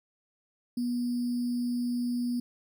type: tone with sample-and-hold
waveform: sine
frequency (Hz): 242.8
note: B3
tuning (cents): -29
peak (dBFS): -27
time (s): 0.77-2.4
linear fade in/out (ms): 5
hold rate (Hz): 4900
effects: none